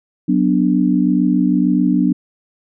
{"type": "chord", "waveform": "sine", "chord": "B minor", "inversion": "second", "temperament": "equal", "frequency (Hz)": [185, 246.9, 293.7], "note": ["F#3", "B3", "D4"], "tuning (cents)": [0, 0, 0], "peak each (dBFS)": -16, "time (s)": [0.28, 2.13], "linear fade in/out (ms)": 10, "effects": []}